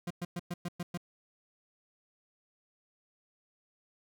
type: tone bursts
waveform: 40% pulse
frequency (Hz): 174.6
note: F3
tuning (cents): 0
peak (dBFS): -33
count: 7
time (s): 0.07-0.975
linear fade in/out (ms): 5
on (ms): 35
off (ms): 110
effects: none